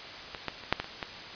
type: clicks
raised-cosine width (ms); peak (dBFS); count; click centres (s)
0.3; -20 / -14 / -27 / -6 / -14 / -25 / -16; 7; 0.348 / 0.483 / 0.637 / 0.726 / 0.8 / 0.844 / 1.028
effects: white hiss -42 dBFS RMS until 1.35 s + resampled to 11025 Hz

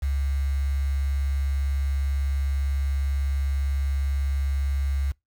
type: tone with quantisation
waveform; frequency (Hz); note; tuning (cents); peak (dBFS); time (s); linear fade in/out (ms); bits
sine; 69; C#2; -7; -22; 0.02-5.12; 10; 7
effects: noise-tail reverb RT60 0.2 s tail -26 dB re dry

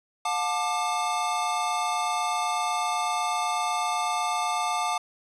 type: tone cluster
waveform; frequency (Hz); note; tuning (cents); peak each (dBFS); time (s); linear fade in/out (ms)
square; 719 / 877 / 1189; F#5 / A5 / D6; -50 / -6 / +21; -30; 0.25-4.98; 5
effects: resampled to 24000 Hz + 10-bit

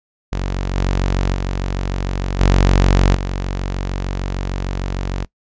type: tone with level steps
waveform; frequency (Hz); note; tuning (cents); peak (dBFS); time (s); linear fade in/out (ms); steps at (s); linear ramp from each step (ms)
sawtooth; 46.58; F#1; +12; -15 / -11 / -15 / -6 / -16; 0.32-5.25; 10; 0.75 / 1.33 / 2.39 / 3.14; 20
effects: noise-tail reverb RT60 0.1 s tail -21 dB re dry + resampled to 16000 Hz

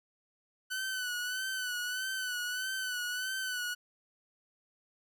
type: tone with vibrato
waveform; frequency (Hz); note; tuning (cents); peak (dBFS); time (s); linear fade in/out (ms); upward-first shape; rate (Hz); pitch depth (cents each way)
sawtooth; 1500; F#6; +23; -30; 0.7-3.75; 20; sine; 1.6; 51
effects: none

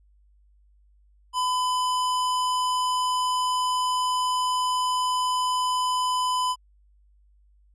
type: tone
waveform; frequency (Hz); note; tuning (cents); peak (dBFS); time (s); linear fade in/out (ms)
square; 1006; B5; +32; -23; 1.33-6.56; 50
effects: added 50 Hz sine -56 dBFS peak until 7.74 s + resampled to 24000 Hz

